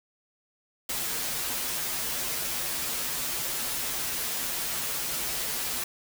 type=noise with comb filter; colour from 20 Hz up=white; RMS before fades=-31 dBFS; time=0.89-5.84 s; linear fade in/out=5 ms; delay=10 ms; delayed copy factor=-0.85; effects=none

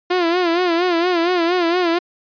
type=tone with vibrato; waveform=sawtooth; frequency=348.3 Hz; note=F4; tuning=5 cents flat; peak=-11 dBFS; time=0.1-1.99 s; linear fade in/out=10 ms; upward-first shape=sine; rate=4.3 Hz; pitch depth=91 cents each way; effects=resampled to 11025 Hz

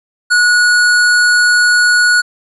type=tone; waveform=square; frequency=1459 Hz; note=F#6; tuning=25 cents flat; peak=-8 dBFS; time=0.3-2.22 s; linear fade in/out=20 ms; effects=resampled to 24000 Hz

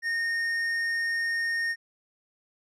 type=tone with tanh clipping; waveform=sine; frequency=1842 Hz; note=A#6; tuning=21 cents flat; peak=-27 dBFS; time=0.02-1.76 s; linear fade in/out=50 ms; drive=8 dB; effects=none

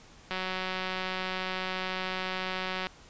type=click train; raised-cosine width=0.3 ms; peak=-17 dBFS; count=477; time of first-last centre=0.31-2.869 s; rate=186 Hz; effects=pink hiss -54 dBFS RMS until 3.09 s + resampled to 16000 Hz

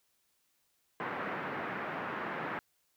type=band-pass noise; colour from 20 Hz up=white; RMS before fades=-38 dBFS; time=1-2.59 s; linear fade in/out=0 ms; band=130 to 1800 Hz; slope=24 dB/octave; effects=white hiss -75 dBFS RMS until 2.96 s

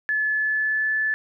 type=tone with pitch glide; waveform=sine; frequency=1723 to 1739 Hz; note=A6 to A6; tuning=-37 to -21 cents; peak=-20 dBFS; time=0.09-1.14 s; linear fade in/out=0 ms; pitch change=+16 cents; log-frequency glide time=0.3-0.94 s; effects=none

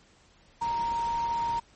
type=tone in noise; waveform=sine; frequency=932.3 Hz; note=A#5; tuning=in tune; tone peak=-26 dBFS; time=0.61-1.6 s; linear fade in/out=10 ms; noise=pink; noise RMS=-42 dBFS; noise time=0.61-1.6 s; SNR=+13 dB; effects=pink hiss -60 dBFS RMS until 1.75 s + MP3 32 kbps

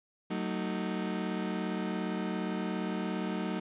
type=chord; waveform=35% pulse; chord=D# diminished; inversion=first; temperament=just; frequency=186.68 / 224 / 311.1 Hz; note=F#3 / A3 / D#4; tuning=+16 / +31 / 0 cents; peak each=-33 / -35 / -36 dBFS; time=0.3-3.6 s; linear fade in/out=10 ms; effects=resampled to 8000 Hz

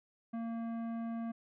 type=tone with tanh clipping; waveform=sine; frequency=229.6 Hz; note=A#3; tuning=26 cents flat; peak=-38 dBFS; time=0.33-1.32 s; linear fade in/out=10 ms; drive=13 dB; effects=none

